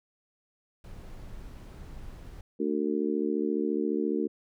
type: noise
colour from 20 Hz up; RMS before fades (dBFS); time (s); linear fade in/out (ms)
brown; -43; 0.84-2.41; 2
type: harmonic tone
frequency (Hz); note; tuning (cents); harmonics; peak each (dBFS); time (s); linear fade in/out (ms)
74.5; D2; +25; 3 / 4 / 5 / 6; -32 / -30 / -31 / -33; 2.59-4.28; 20
effects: none